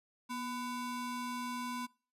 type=ring-modulated tone; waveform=square; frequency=622.3 Hz; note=D#5; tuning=in tune; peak=-35 dBFS; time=0.29-1.87 s; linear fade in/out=20 ms; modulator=380 Hz; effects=noise-tail reverb RT60 0.4 s tail -24 dB re dry + resampled to 32000 Hz